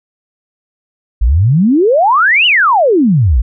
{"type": "exponential two-way sweep", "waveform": "sine", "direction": "up then down", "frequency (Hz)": [49.84, 3036, 49.84], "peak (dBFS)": -6, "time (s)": [1.21, 3.42], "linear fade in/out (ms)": 10, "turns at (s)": 2.46, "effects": []}